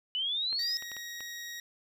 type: exponential sweep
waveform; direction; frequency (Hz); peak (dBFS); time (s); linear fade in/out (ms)
sine; up; 2943 to 5280; -29; 0.15-0.77; 0
type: clicks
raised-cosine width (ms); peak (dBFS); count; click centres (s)
0.3; -30; 5; 0.528 / 0.824 / 0.917 / 0.967 / 1.206
type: tone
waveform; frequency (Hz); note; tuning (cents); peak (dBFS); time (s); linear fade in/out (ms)
20% pulse; 1891; A#6; +24; -34; 0.59-1.6; 2
effects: none